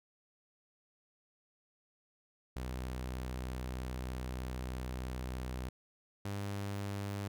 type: tone pair in turn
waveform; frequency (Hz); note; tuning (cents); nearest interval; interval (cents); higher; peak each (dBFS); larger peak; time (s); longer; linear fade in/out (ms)
sawtooth; 63.2 / 100.32; B1 / G2; +41 / +41; minor sixth; 800; second; -34 / -33; second; 2.56-5.69 / 6.25-7.28; first; 5
effects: none